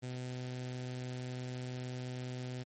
sawtooth tone with notch filter, 126.1 Hz, B2, 36 cents sharp, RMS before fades -41 dBFS, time 0.02-2.64 s, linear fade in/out 20 ms, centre 1100 Hz, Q 1.3, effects MP3 32 kbps

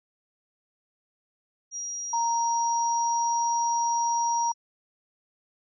sine tone, 5720 Hz, F8, 41 cents sharp, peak -31 dBFS, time 1.71-4.54 s, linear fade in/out 50 ms
sine tone with pitch glide, 930 to 935.4 Hz, A#5 to A#5, -4 to +6 cents, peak -23 dBFS, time 2.13-4.52 s, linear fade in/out 5 ms, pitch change +10 cents, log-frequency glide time 2.35-3.45 s
effects none

